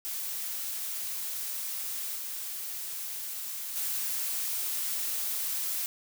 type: noise with level steps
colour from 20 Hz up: blue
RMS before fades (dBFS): -35 / -37 / -32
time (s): 0.05-5.86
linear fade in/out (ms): 0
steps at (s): 2.15 / 3.75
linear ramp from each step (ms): 20
effects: none